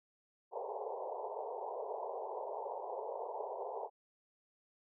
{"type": "band-pass noise", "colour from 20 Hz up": "pink", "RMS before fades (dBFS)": -42, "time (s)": [0.51, 3.9], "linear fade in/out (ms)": 50, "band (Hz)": [400, 980], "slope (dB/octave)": 96, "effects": []}